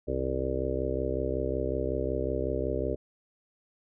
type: harmonic tone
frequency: 65.41 Hz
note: C2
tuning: in tune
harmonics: 1 / 2 / 4 / 5 / 6 / 7 / 8 / 9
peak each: -34 / -38 / -37 / -37 / -34 / -34 / -40 / -35 dBFS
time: 0.07-2.96 s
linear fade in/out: 20 ms
effects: none